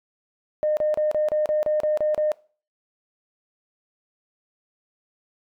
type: tone bursts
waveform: sine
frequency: 609 Hz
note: D#5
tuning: 37 cents flat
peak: -18 dBFS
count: 10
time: 0.63-2.318 s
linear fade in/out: 0 ms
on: 140 ms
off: 32 ms
effects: noise-tail reverb RT60 0.4 s tail -22 dB re dry + tanh soft clip ceiling -14 dBFS